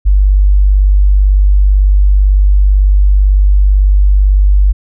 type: tone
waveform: sine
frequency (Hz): 49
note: G1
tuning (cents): 0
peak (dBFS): -4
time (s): 0.05-4.73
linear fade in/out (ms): 20
effects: none